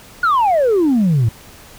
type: exponential sweep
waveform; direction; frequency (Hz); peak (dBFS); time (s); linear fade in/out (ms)
sine; down; 1466 to 105.3; -9; 0.23-1.29; 5
effects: tanh soft clip ceiling -9 dBFS + pink hiss -41 dBFS RMS until 1.78 s